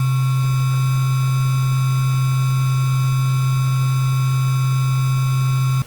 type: tone with sample-and-hold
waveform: sine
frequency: 130.81 Hz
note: C3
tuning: in tune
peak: -14 dBFS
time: 0-5.82 s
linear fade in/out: 2 ms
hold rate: 1225 Hz
effects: pink hiss -41 dBFS RMS until 5.86 s + Opus 24 kbps